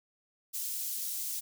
white high-pass noise, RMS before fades -36 dBFS, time 0.53-1.41 s, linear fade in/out 20 ms, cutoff 5700 Hz, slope 12 dB/octave, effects none

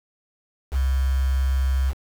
sine tone with quantisation, 66.2 Hz, C2, 21 cents sharp, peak -18 dBFS, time 0.71-1.94 s, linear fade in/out 50 ms, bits 6, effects none

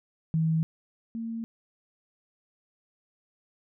sine tone pair in turn, 160.7 / 227.9 Hz, E3 / A#3, -44 / -39 cents, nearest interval tritone, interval 605 cents, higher second, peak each -22 / -31 dBFS, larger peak first, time 0.34-0.63 / 1.15-1.44 s, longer neither, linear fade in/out 0 ms, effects none

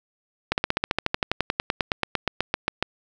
slowing click train, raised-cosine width 0.3 ms, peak -5 dBFS, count 25, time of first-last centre 0.52-2.826 s, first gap 59 ms, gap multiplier 1.04, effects none

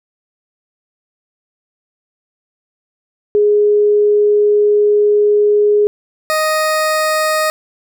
sine / 20% pulse tone pair in turn, 415.9 / 623.1 Hz, G#4 / D#5, +2 / +2 cents, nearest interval perfect fifth, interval 700 cents, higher second, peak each -8 dBFS, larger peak neither, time 3.35-5.87 / 6.3-7.5 s, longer first, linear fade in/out 0 ms, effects none

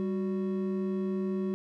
triangle tone pair together, 196 / 370 Hz, G3 / F#4, 0 / 0 cents, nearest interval major seventh, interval 1100 cents, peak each -28 / -31 dBFS, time 0-1.54 s, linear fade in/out 0 ms, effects none

